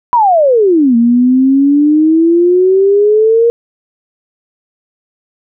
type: exponential two-way sweep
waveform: sine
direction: down then up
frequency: 1006 to 230.5 to 471.9 Hz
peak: -5 dBFS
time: 0.13-3.5 s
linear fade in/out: 0 ms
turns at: 0.96 s
effects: none